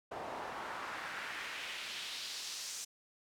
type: noise with band-pass filter sweep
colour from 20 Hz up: pink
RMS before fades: -43 dBFS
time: 0.11-2.85 s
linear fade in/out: 10 ms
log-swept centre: 690 to 6600 Hz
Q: 1.6
effects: none